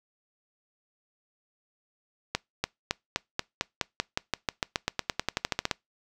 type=accelerating click train; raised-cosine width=0.2 ms; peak=-8 dBFS; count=24; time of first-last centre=2.35-5.712 s; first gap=290 ms; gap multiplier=0.93; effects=noise-tail reverb RT60 0.2 s tail -25 dB re dry